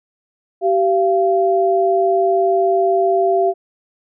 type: tone pair together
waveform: sine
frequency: 386.1 / 687 Hz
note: G4 / F5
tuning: -26 / -29 cents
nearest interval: minor seventh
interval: 997 cents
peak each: -15 dBFS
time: 0.61-3.54 s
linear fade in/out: 50 ms
effects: none